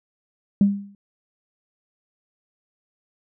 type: tone with exponential decay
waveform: sine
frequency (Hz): 200.4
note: G3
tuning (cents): +38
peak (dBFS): -9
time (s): 0.61-0.95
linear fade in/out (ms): 2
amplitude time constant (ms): 73
effects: tanh soft clip ceiling -7 dBFS